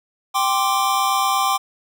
square chord, G suspended fourth, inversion none, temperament equal, 784 / 1046.5 / 1174.7 Hz, G5 / C6 / D6, 0 / 0 / 0 cents, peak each -22 dBFS, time 0.34-1.58 s, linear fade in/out 20 ms, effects none

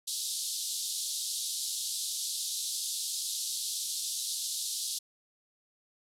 pink band-pass noise, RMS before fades -35 dBFS, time 0.07-4.99 s, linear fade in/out 10 ms, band 3600 to 12000 Hz, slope 48 dB/octave, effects none

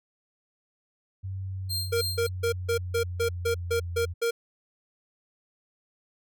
sine tone with pitch glide, 95.4 to 86.48 Hz, G2 to F2, -47 to -16 cents, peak -31 dBFS, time 1.23-4.14 s, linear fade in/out 20 ms, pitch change -169 cents, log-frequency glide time 1.4-3.9 s
sawtooth tone with tremolo, 4186 Hz, C8, in tune, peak -25 dBFS, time 1.69-2.29 s, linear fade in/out 20 ms, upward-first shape sine, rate 3.4 Hz, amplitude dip 90%
square tone bursts, 466.2 Hz, A#4, in tune, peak -24 dBFS, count 10, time 1.92-4.31 s, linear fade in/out 10 ms, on 95 ms, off 160 ms
effects none

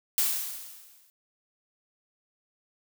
blue noise with exponential decay, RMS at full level -23 dBFS, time 0.18-1.1 s, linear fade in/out 0 ms, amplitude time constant 200 ms, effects none

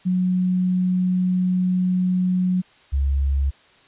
sine tone pair in turn, 182.8 / 68.85 Hz, F#3 / C#2, -21 / -11 cents, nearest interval octave + perfect fourth, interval 1690 cents, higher first, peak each -17 dBFS, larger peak neither, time 0.05-2.62 / 2.92-3.51 s, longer first, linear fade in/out 20 ms, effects white hiss -53 dBFS RMS until 3.87 s + resampled to 8000 Hz

